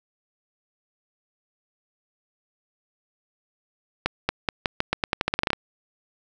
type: accelerating click train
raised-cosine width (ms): 0.3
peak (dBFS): -5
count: 16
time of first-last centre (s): 4.06-5.532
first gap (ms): 230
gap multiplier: 0.86
effects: none